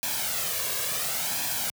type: noise with flanger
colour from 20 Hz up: white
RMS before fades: -29 dBFS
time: 0.03-1.7 s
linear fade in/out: 0 ms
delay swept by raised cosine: 1.2 to 1.82 ms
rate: 0.71 Hz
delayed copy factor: +0.6
effects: high-pass 80 Hz 12 dB/octave